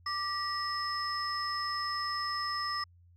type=tone cluster; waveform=sine; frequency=1175 / 1926 / 5190 Hz; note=D6 / B6 / E8; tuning=+1 / -44 / -28 cents; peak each=-33 / -38 / -35 dBFS; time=0.06-2.84 s; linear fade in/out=5 ms; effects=tanh soft clip ceiling -25 dBFS + added 87 Hz sine -57 dBFS peak until 3.16 s